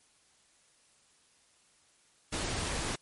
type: noise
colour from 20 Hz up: pink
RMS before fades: -34 dBFS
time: 2.32-2.96 s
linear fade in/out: 10 ms
effects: white hiss -66 dBFS RMS until 3.01 s + MP3 48 kbps